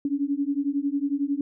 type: beating tone pair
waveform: sine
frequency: 277.2 / 288.2 Hz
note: C#4 / D4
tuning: 0 / -33 cents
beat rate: 11 Hz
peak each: -26 dBFS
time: 0.05-1.41 s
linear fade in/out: 2 ms
effects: none